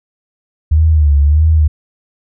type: tone with vibrato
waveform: sine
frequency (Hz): 75.3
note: D2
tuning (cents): +44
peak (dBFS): -6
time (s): 0.71-1.68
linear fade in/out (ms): 10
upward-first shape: sine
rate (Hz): 1.6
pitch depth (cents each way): 100
effects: none